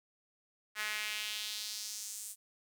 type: tone with high-pass filter sweep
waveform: sawtooth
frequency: 212.2 Hz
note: G#3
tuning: 38 cents sharp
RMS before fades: -40 dBFS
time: 0.75-2.36 s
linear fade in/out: 50 ms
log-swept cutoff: 1700 to 8900 Hz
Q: 2
effects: none